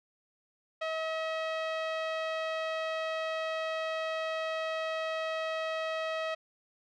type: tone with low-pass filter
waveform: sawtooth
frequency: 640 Hz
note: D#5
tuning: 49 cents sharp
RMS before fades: -34 dBFS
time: 0.81-6.35 s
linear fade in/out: 10 ms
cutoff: 3100 Hz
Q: 1.2
effects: none